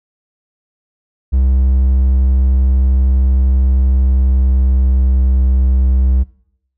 triangle tone with pitch glide, 65.2 to 64.6 Hz, C2 to C2, -5 to -21 cents, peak -7 dBFS, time 1.32-6.24 s, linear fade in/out 20 ms, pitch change -16 cents, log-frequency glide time 3.93-5.3 s, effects noise-tail reverb RT60 0.7 s tail -21 dB re dry

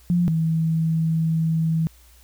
sine tone pair in turn, 174.61 / 161.59 Hz, F3 / E3, 0 / -34 cents, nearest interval minor second, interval 134 cents, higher first, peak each -16 / -18 dBFS, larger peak first, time 0.1-0.28 / 0.28-1.87 s, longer second, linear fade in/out 0 ms, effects added 60 Hz sine -50 dBFS peak until 2.23 s + white hiss -55 dBFS RMS until 2.23 s

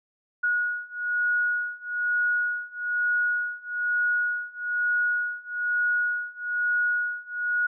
sine beating tone pair, 1452 / 1453.1 Hz, F#6 / F#6, -33 / -32 cents, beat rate 1.1 Hz, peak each -27 / -26 dBFS, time 0.43-7.67 s, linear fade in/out 10 ms, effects none

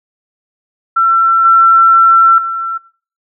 sine tone with level steps, 1347 Hz, E6, 37 cents sharp, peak -7 / -4 / -16 dBFS, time 0.96-2.78 s, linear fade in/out 10 ms, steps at 1.45 / 2.38 s, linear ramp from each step 2 ms, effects noise-tail reverb RT60 0.4 s tail -19 dB re dry

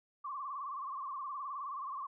sine tone with vibrato, 1108.7 Hz, C#6, in tune, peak -38 dBFS, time 0.24-2.07 s, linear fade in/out 10 ms, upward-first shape sine, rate 19 Hz, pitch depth 110 cents each way, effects none

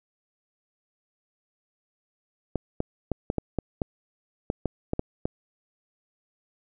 clicks, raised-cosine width 2 ms, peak -12 dBFS, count 12, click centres 2.557 / 2.804 / 3.117 / 3.301 / 3.383 / 3.587 / 3.818 / 4.501 / 4.657 / 4.934 / 4.994 / 5.255 s, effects none

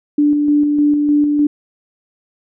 sine tone with tremolo, 293.7 Hz, D4, in tune, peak -9 dBFS, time 0.18-1.47 s, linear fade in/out 5 ms, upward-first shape square, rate 3.3 Hz, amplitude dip 30%, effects none

